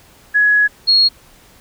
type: tone pair in turn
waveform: sine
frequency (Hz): 1680 / 4302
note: G#6 / C8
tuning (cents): +19 / +47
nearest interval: octave + major third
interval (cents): 1628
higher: second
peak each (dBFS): -9 / -8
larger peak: second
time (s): 0.34-0.68 / 0.87-1.09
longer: first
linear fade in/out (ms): 20
effects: pink hiss -47 dBFS RMS until 1.6 s